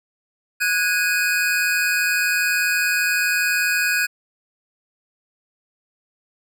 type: tone cluster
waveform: square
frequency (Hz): 1469 / 1641 / 2500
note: F#6 / G#6 / D#7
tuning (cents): -13 / -21 / +8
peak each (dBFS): -23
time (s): 0.6-4.07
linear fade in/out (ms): 20
effects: none